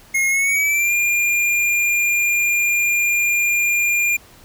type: tone with pitch glide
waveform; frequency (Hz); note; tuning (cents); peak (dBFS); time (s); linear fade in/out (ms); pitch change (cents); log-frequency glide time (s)
square; 2155 to 2405; C#7 to D7; -49 to +41; -16; 0.14-4.17; 10; +190; 0.29-0.93
effects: pink hiss -47 dBFS RMS until 4.44 s